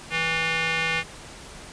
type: tone with band-pass filter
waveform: square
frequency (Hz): 163.2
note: E3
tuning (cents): -17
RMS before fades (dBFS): -25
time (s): 0.1-1.04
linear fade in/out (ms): 50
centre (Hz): 2300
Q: 2.6
effects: pink hiss -42 dBFS RMS until 1.72 s + resampled to 22050 Hz